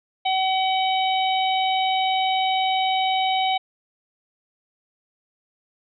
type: harmonic tone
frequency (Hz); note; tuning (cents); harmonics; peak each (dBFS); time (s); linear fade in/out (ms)
758; F#5; +42; 1 / 3 / 4 / 5; -20 / -29 / -28 / -29; 0.25-3.58; 10
effects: none